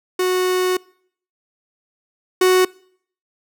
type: tone pair in turn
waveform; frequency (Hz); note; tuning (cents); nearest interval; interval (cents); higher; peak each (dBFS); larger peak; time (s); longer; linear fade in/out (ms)
45% pulse; 367.5 / 369.6; F#4 / F#4; -12 / -2; unison; 10; second; -16 / -11; second; 0.19-0.77 / 2.41-2.65; first; 5
effects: noise-tail reverb RT60 0.6 s tail -24 dB re dry